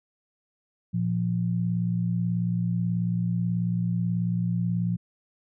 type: tone pair together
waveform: sine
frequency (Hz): 116.25 / 174.61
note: A#2 / F3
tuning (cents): -4 / 0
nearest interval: perfect fifth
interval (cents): 704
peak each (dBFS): -27 / -25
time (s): 0.93-4.97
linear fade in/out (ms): 20
effects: none